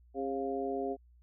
harmonic tone with a mistuned harmonic, 134.9 Hz, C#3, 47 cents flat, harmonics 2 / 3 / 4 / 5, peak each -38 / -35 / -41 / -38 dBFS, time 0.14-0.97 s, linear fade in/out 50 ms, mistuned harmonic 5, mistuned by +60 cents, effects added 60 Hz sine -58 dBFS peak until 1.22 s

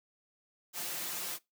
white noise with comb filter, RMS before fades -38 dBFS, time 0.73-1.39 s, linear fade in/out 50 ms, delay 5.7 ms, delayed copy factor +0.6, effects noise-tail reverb RT60 0.2 s tail -22 dB re dry + high-pass 150 Hz 12 dB/octave

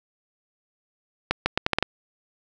accelerating click train, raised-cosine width 0.3 ms, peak -4 dBFS, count 7, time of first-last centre 1.31-1.826 s, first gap 150 ms, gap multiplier 0.77, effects none

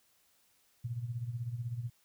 sine tone with tremolo, 119.1 Hz, A#2, 38 cents sharp, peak -32 dBFS, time 0.84-1.9 s, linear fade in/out 10 ms, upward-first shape sine, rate 16 Hz, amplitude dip 70%, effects white hiss -70 dBFS RMS until 2.04 s

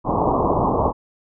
white low-pass noise, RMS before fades -19 dBFS, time 0.04-0.93 s, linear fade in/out 50 ms, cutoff 1100 Hz, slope 96 dB/octave, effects none

